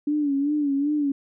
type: tone with vibrato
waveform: sine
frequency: 287.7 Hz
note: D4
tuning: 36 cents flat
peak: -20 dBFS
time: 0.07-1.12 s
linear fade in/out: 5 ms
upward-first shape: sine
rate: 2.6 Hz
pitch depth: 77 cents each way
effects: none